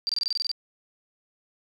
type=tone bursts; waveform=sine; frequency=4699 Hz; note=D8; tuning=in tune; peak=-23 dBFS; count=10; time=0.07-0.515 s; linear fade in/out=0 ms; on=22 ms; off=25 ms; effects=none